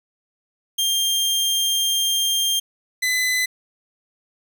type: tone pair in turn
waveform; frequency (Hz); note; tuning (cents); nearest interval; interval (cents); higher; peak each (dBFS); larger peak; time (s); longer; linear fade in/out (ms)
sawtooth; 3194 / 2012; G7 / B6; +32 / +32; minor sixth; 800; first; -15; neither; 0.78-2.6 / 3.02-3.46; first; 10
effects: none